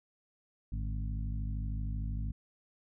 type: harmonic tone with a mistuned harmonic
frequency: 53 Hz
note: G#1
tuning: 36 cents sharp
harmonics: 1 / 2 / 3 / 4 / 5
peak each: -34 / -39 / -45 / -46 / -51 dBFS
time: 0.72-2.32 s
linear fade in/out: 5 ms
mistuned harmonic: 3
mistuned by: -92 cents
effects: none